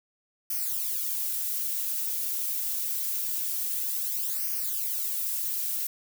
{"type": "noise with flanger", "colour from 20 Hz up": "violet", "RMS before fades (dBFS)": -30, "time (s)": [0.5, 5.87], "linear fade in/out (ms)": 5, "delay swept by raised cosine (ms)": [0.26, 5.76], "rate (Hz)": 0.25, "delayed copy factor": -0.8, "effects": []}